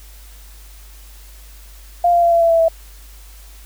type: tone with pitch steps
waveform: sine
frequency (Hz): 698.5 / 691.3 / 684.1 / 677 / 670 / 663.1 / 656.3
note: F5 / F5 / F5 / E5 / E5 / E5 / E5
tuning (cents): 0 / -18 / -36 / +46 / +28 / +10 / -8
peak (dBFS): -10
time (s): 2.04-2.684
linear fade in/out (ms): 5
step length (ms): 92
effects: added 50 Hz sine -38 dBFS peak until 3.65 s + white hiss -46 dBFS RMS until 3.65 s